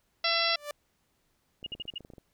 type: harmonic tone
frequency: 672 Hz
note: E5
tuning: 33 cents sharp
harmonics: 1 / 2 / 3 / 4 / 5 / 6 / 7 / 8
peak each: -33 / -33 / -33 / -33 / -33 / -33 / -33 / -33 dBFS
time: 0.24-0.56 s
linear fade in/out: 5 ms
type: tone with exponential growth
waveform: sawtooth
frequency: 587.3 Hz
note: D5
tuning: in tune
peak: -28 dBFS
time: 0.5-0.71 s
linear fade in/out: 2 ms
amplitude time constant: 44 ms
type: clicks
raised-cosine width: 2 ms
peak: -35 dBFS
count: 12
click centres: 1.629 / 1.662 / 1.72 / 1.751 / 1.799 / 1.854 / 1.938 / 2.007 / 2.049 / 2.102 / 2.136 / 2.182 s
type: tone bursts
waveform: sine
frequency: 2859 Hz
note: F7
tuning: 40 cents sharp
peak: -33 dBFS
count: 5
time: 1.64-1.982 s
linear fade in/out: 5 ms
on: 26 ms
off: 53 ms
effects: pink hiss -73 dBFS RMS until 2.33 s